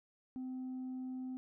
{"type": "tone with tanh clipping", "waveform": "sine", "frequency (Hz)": 257.1, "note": "C4", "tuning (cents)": -30, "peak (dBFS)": -40, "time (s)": [0.36, 1.37], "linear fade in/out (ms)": 0, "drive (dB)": 1, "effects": []}